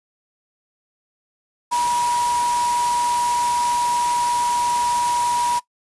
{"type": "tone in noise", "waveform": "sine", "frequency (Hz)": 964, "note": "B5", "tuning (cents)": -42, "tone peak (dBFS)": -17, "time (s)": [1.71, 5.6], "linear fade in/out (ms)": 20, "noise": "white", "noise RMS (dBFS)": -28, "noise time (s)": [1.71, 5.6], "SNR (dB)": 8, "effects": ["noise-tail reverb RT60 0.1 s tail -19 dB re dry", "resampled to 24000 Hz"]}